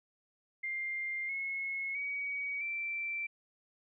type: tone with pitch steps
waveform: sine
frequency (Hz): 2100 / 2178 / 2259 / 2342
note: C7 / C#7 / C#7 / D7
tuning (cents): +6 / -31 / +32 / -5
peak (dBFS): -34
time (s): 0.63-3.27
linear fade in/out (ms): 10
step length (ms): 660
effects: none